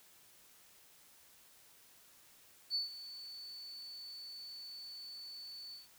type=tone with ADSR envelope; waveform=sine; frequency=4477 Hz; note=C#8; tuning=16 cents sharp; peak=-31 dBFS; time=2.7-5.88 s; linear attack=47 ms; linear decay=140 ms; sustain=-15 dB; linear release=150 ms; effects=white hiss -63 dBFS RMS until 5.98 s